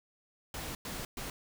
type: noise bursts at uneven times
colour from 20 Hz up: pink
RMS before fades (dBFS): -40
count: 3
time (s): 0.54-0.75 / 0.85-1.05 / 1.17-1.3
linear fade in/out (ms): 2
effects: none